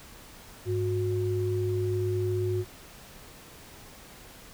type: tone pair together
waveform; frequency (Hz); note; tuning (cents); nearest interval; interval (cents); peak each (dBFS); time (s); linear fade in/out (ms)
sine; 102.12 / 363.9; G#2 / F#4; -29 / -29; octave + minor seventh; 2200; -28 / -28; 0.65-2.65; 50
effects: pink hiss -49 dBFS RMS until 4.53 s